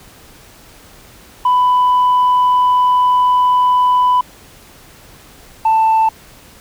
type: tone pair in turn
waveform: sine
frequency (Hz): 996 / 886.2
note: B5 / A5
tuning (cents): +14 / +12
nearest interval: major second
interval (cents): 202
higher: first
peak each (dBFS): -7 / -7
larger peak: neither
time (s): 1.45-4.21 / 5.65-6.09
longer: first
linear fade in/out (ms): 5
effects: tanh soft clip ceiling -7 dBFS + pink hiss -42 dBFS RMS until 6.6 s